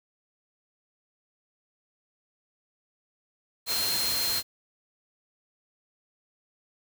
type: tone in noise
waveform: sine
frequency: 4186 Hz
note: C8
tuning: in tune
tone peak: -28 dBFS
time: 3.66-4.43 s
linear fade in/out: 50 ms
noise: white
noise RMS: -30 dBFS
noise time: 3.66-4.43 s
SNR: -1 dB
effects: none